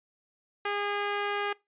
10% pulse tone, 408.3 Hz, G#4, 29 cents flat, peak -20 dBFS, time 0.65-1.53 s, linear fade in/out 5 ms, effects noise-tail reverb RT60 0.2 s tail -21 dB re dry + resampled to 8000 Hz

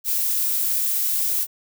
violet noise, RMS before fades -22 dBFS, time 0.04-1.47 s, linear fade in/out 50 ms, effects none

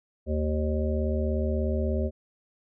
harmonic tone, 76.6 Hz, D#2, 27 cents flat, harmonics 1 / 3 / 5 / 7 / 8, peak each -26 / -31 / -33 / -34 / -35 dBFS, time 0.26-2.11 s, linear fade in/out 50 ms, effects none

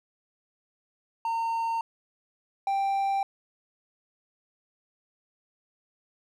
triangle tone pair in turn, 914 / 786.2 Hz, A#5 / G5, -34 / +5 cents, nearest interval minor third, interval 261 cents, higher first, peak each -24 / -22 dBFS, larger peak second, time 1.25-1.81 / 2.67-3.23 s, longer neither, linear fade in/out 2 ms, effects none

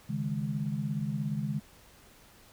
sine chord, C# suspended second, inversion none, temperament equal, 138.59 / 155.56 / 207.7 Hz, C#3 / D#3 / G#3, 0 / 0 / 0 cents, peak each -34 dBFS, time 0.09-1.6 s, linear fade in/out 10 ms, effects pink hiss -57 dBFS RMS until 2.52 s

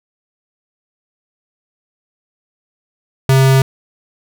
square tone, 133.5 Hz, C3, 35 cents sharp, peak -8 dBFS, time 3.29-3.62 s, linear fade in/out 2 ms, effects none

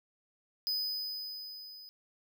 square tone with level ramp, 5000 Hz, D#8, 8 cents sharp, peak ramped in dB -30 to -49 dBFS, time 0.67-1.89 s, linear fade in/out 0 ms, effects none

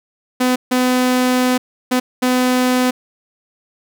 sawtooth tone bursts at uneven times, 252.3 Hz, B3, 37 cents sharp, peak -9 dBFS, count 4, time 0.4-0.56 / 0.71-1.58 / 1.91-2 / 2.22-2.91 s, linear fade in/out 10 ms, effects none

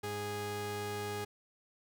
sawtooth tone pair together, 103.4 / 413.6 Hz, G#2 / G#4, -7 / -7 cents, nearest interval 2 octaves, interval 2400 cents, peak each -38 / -33 dBFS, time 0.03-1.25 s, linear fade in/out 10 ms, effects none

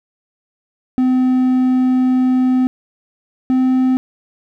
triangle tone pair in turn, 255.6 / 257.8 Hz, C4 / C4, -40 / -26 cents, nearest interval unison, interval 14 cents, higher second, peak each -9 dBFS, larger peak neither, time 0.98-2.67 / 3.5-3.97 s, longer first, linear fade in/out 0 ms, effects none

